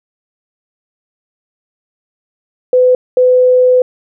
sine tone pair in turn, 504 / 504 Hz, B4 / B4, +35 / +35 cents, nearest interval unison, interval 0 cents, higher neither, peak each -5 dBFS, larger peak neither, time 2.73-2.95 / 3.17-3.82 s, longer second, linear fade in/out 2 ms, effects none

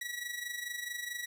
sawtooth tone with amplitude modulation, 1932 Hz, B6, 39 cents flat, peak -31 dBFS, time 0.01-1.26 s, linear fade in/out 5 ms, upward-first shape sine, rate 24.6 Hz, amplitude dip 65%, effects none

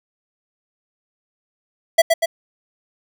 square tone with echo, 660 Hz, E5, 2 cents sharp, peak -8 dBFS, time 1.98-2.02 s, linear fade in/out 10 ms, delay 120 ms, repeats 2, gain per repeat -4 dB, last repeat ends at 2.26 s, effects none

